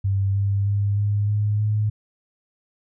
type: tone with pitch steps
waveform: sine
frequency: 98 / 99.6 / 101.22 / 102.87 / 104.55 / 106.25 Hz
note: G2 / G2 / G#2 / G#2 / G#2 / G#2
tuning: 0 / +28 / -44 / -16 / +12 / +40 cents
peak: -18 dBFS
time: 0.04-1.9 s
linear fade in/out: 10 ms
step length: 310 ms
effects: none